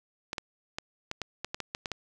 clicks, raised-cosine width 0.2 ms, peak -16 dBFS, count 11, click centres 0.331 / 0.382 / 0.785 / 1.114 / 1.217 / 1.446 / 1.545 / 1.603 / 1.749 / 1.858 / 1.917 s, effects none

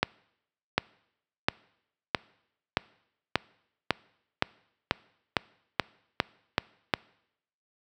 accelerating click train, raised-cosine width 0.3 ms, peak -5 dBFS, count 14, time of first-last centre 0.03-6.938 s, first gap 750 ms, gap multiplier 0.94, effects noise-tail reverb RT60 0.8 s tail -24 dB re dry + high-pass 80 Hz 12 dB/octave

